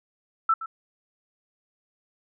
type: tone with echo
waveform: sine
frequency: 1326 Hz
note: E6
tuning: 10 cents sharp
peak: -17 dBFS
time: 0.49-0.54 s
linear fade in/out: 5 ms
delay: 120 ms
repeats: 1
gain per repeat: -14 dB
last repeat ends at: 0.66 s
effects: none